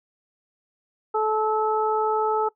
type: harmonic tone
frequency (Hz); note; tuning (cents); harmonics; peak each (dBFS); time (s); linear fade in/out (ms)
433.4; A4; -26; 1 / 2 / 3; -23 / -24 / -27; 1.14-2.49; 10
effects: noise-tail reverb RT60 0.1 s tail -20 dB re dry